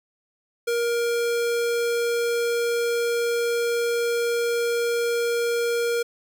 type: tone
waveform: square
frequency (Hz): 470.9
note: A#4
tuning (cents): +18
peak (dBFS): -22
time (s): 0.67-6.03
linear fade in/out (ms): 10
effects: none